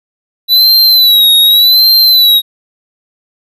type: tone with vibrato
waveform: square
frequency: 3951 Hz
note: B7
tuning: in tune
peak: -4 dBFS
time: 0.48-2.42 s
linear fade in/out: 50 ms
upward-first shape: sine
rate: 0.86 Hz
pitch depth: 88 cents each way
effects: none